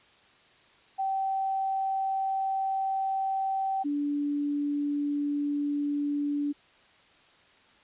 sine tone pair in turn, 773 / 289.5 Hz, G5 / D4, -24 / -25 cents, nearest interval octave + perfect fourth, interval 1701 cents, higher first, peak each -26 dBFS, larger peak neither, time 0.98-3.84 / 3.84-6.53 s, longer first, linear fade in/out 20 ms, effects white hiss -59 dBFS RMS until 7.83 s + resampled to 8000 Hz

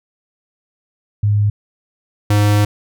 sine / square tone pair in turn, 103.7 / 103.7 Hz, G#2 / G#2, -2 / -2 cents, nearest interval unison, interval 0 cents, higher neither, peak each -11 dBFS, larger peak neither, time 1.23-1.5 / 2.3-2.65 s, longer second, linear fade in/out 5 ms, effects none

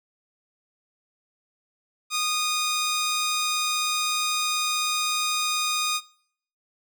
10% pulse tone, 1233 Hz, D#6, 16 cents flat, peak -15 dBFS, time 2.1-6.01 s, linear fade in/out 50 ms, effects noise-tail reverb RT60 0.6 s tail -22 dB re dry

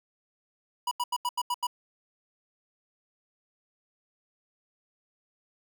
square tone bursts, 976 Hz, B5, 21 cents flat, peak -27 dBFS, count 7, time 0.87-1.669 s, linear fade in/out 5 ms, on 43 ms, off 83 ms, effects none

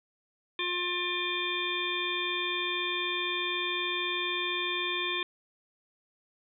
harmonic tone with a mistuned harmonic, 355.2 Hz, F4, 29 cents sharp, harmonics 1 / 3 / 5 / 7 / 9 / 10, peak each -37 / -37 / -38 / -34 / -38 / -34 dBFS, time 0.59-5.23 s, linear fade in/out 2 ms, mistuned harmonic 7, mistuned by -53 cents, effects none

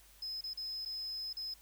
triangle tone with dropouts, 5100 Hz, D#8, 42 cents sharp, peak -37 dBFS, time 0.22-1.54 s, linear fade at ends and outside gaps 5 ms, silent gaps 0.41-0.438 / 0.535-0.573 / 0.851-0.858 / 1.33-1.368 s, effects added 50 Hz sine -63 dBFS peak until 1.61 s + white hiss -62 dBFS RMS until 1.61 s

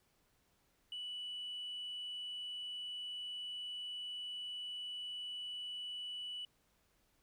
sine tone, 2960 Hz, F#7, in tune, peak -40 dBFS, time 0.92-6.45 s, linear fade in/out 2 ms, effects tanh soft clip ceiling -38 dBFS + pink hiss -75 dBFS RMS until 7.22 s

